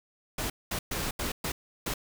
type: noise bursts at uneven times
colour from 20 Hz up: pink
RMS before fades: -32 dBFS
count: 6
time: 0.38-0.5 / 0.71-0.79 / 0.91-1.11 / 1.19-1.32 / 1.44-1.52 / 1.86-1.94 s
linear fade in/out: 5 ms
effects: none